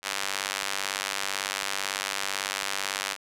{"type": "tone with high-pass filter", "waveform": "square", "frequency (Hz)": 49, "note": "G1", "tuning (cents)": 0, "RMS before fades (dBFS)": -31, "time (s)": [0.02, 3.17], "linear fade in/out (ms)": 50, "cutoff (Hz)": 1400, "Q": 0.56, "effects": ["low-pass 11000 Hz 12 dB/octave"]}